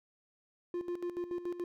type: tone with tremolo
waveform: triangle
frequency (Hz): 350.9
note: F4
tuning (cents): +8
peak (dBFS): -31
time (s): 0.74-1.64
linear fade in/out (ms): 2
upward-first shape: square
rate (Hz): 7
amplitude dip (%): 70
effects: none